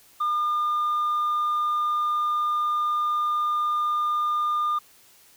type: tone with tanh clipping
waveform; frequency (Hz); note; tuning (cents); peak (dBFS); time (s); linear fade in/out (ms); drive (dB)
sine; 1208; D6; +48; -22; 0.2-4.79; 10; 1
effects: white hiss -55 dBFS RMS until 5.36 s